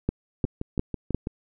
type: two click trains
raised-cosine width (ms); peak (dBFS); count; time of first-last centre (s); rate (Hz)
3; -10 / -16; 4 / 6; 0.09-1.146 / 0.45-1.271; 2.84 / 6.09
effects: none